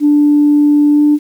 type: tone with pitch glide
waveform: sine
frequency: 293.7 to 296.1 Hz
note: D4 to D4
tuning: 0 to +14 cents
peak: -5 dBFS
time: 0-1.19 s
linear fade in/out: 50 ms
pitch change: +14 cents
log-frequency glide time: 0.91-1.03 s
effects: tanh soft clip ceiling -1 dBFS + 7-bit